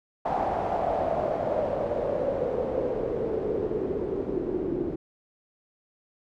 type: noise with low-pass filter sweep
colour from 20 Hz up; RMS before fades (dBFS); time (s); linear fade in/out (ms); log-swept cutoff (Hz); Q
white; -28; 0.25-4.96; 10; 760 to 340; 5.3
effects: none